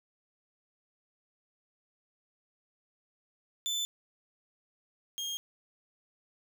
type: tone pair in turn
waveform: 30% pulse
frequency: 3520 / 3233 Hz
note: A7 / G#7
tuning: 0 / -47 cents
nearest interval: minor second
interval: 147 cents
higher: first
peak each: -28 / -31 dBFS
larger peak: first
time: 3.66-3.85 / 5.18-5.37 s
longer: neither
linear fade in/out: 0 ms
effects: none